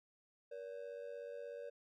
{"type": "ring-modulated tone", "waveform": "triangle", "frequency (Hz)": 523.3, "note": "C5", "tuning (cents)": 0, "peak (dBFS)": -40, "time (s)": [0.51, 1.7], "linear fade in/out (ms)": 10, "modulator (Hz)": 48.3, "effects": []}